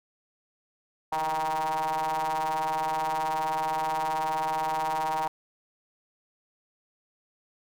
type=ring-modulated tone; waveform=square; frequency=77.78 Hz; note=D#2; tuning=in tune; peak=-24 dBFS; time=1.12-5.28 s; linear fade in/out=5 ms; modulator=865 Hz; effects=none